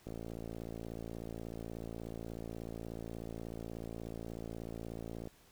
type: click train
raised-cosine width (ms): 2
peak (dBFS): -30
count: 295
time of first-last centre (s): 0.07-5.274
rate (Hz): 56.5
effects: pink hiss -64 dBFS RMS until 5.51 s